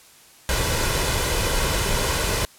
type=noise with comb filter; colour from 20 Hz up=pink; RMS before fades=-22 dBFS; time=0.49-2.45 s; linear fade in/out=0 ms; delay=2 ms; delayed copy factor=+0.5; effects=white hiss -50 dBFS RMS until 2.58 s + low-pass 12000 Hz 12 dB/octave